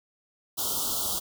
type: band-stop noise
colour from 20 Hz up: white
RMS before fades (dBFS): -29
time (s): 0.57-1.2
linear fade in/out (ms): 20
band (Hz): 1400 to 3000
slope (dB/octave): 96
effects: none